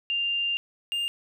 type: tone pair in turn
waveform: sine / triangle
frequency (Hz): 2794 / 2807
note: F7 / F7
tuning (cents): 0 / +8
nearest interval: unison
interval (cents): 8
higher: second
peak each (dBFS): -24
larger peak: neither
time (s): 0.1-0.57 / 0.92-1.08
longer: first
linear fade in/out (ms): 0
effects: none